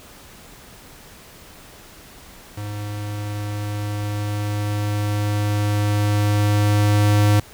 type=tone with level ramp; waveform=square; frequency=103.83 Hz; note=G#2; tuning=in tune; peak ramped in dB=-28 to -13 dBFS; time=2.57-7.4 s; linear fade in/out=5 ms; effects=pink hiss -44 dBFS RMS until 7.53 s